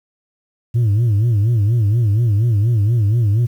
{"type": "tone with vibrato", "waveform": "sine", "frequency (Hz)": 110, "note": "A2", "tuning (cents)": 0, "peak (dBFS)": -9, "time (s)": [0.74, 3.47], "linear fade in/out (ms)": 20, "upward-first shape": "sine", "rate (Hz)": 4.2, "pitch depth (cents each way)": 170, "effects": ["tanh soft clip ceiling -11 dBFS", "8-bit"]}